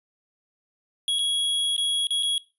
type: tone with dropouts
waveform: square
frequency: 3325 Hz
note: G#7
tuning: 1 cent sharp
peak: -22 dBFS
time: 1.08-2.38 s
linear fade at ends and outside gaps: 1 ms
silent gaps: 1.187-1.191 / 1.765-1.779 / 2.07-2.106 / 2.226-2.231 s
effects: noise-tail reverb RT60 0.3 s tail -21 dB re dry + resampled to 24000 Hz